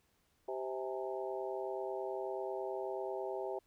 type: harmonic tone with a mistuned harmonic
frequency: 130 Hz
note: C3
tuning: 11 cents flat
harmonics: 3 / 4 / 5 / 6 / 7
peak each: -40 / -43 / -43 / -46 / -49 dBFS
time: 0.48-3.59 s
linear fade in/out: 5 ms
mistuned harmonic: 6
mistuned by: +90 cents
effects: pink hiss -75 dBFS RMS until 3.66 s